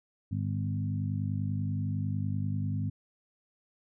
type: harmonic tone with a mistuned harmonic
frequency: 50.6 Hz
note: G#1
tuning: 44 cents flat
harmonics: 2 / 3 / 4 / 5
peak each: -31 / -35 / -37 / -39 dBFS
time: 0.31-2.9 s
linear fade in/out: 10 ms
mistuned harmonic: 2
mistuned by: +17 cents
effects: none